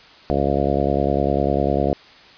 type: harmonic tone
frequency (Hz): 70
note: C#2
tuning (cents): +18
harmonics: 1 / 2 / 3 / 4 / 5 / 6 / 7 / 8 / 9 / 10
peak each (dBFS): -26 / -26 / -26 / -26 / -26 / -26 / -26 / -26 / -26 / -26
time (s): 0.3-1.93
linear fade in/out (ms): 0
effects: white hiss -46 dBFS RMS until 2.37 s + resampled to 11025 Hz